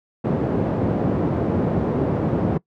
pink band-pass noise, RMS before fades -21 dBFS, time 0.24-2.58 s, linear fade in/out 10 ms, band 110 to 510 Hz, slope 12 dB/octave, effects noise-tail reverb RT60 0.1 s tail -22 dB re dry + high-pass 60 Hz 12 dB/octave

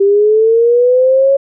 sine linear sweep, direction up, 392 to 554.4 Hz, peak -6 dBFS, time 0-1.37 s, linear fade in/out 10 ms, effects none

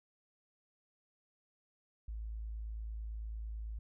sine tone, 54.5 Hz, A1, 16 cents flat, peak -39 dBFS, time 2.08-3.79 s, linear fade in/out 5 ms, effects none

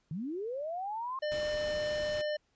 sine linear sweep, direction up, 141.2 to 1082 Hz, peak -34 dBFS, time 0.11-1.19 s, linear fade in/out 2 ms
harmonic tone, 600 Hz, D5, 37 cents sharp, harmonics 1 / 3 / 5 / 7 / 9, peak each -31 / -41 / -45 / -48 / -50 dBFS, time 1.22-2.37 s, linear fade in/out 10 ms
pink noise, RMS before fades -44 dBFS, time 1.31-2.22 s, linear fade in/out 10 ms
effects pink hiss -75 dBFS RMS until 2.55 s + resampled to 16000 Hz

